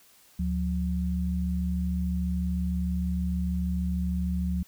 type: tone pair together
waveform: sine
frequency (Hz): 73.42 / 179.84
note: D2 / F#3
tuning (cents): 0 / -49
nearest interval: octave + major third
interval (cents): 1551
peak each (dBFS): -28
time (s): 0.39-4.63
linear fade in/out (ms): 5
effects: white hiss -58 dBFS RMS until 4.67 s